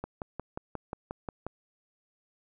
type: click train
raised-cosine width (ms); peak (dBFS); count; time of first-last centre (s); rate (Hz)
1; -21; 9; 0.04-1.466; 5.61
effects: none